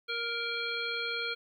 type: harmonic tone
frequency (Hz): 467.7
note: A#4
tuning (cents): +6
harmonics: 1 / 3 / 5 / 7 / 9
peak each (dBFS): -40 / -36 / -37 / -39 / -39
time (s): 0.08-1.35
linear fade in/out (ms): 20
effects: 11-bit